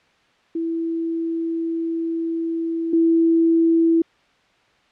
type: tone pair in turn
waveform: sine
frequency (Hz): 330.1 / 330.1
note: E4 / E4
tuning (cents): +2 / +2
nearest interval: unison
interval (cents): 0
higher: neither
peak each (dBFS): -21 / -13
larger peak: second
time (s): 0.55-2.93 / 2.93-4.02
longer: first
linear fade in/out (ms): 5
effects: white hiss -58 dBFS RMS until 4.91 s + low-pass 3000 Hz 12 dB/octave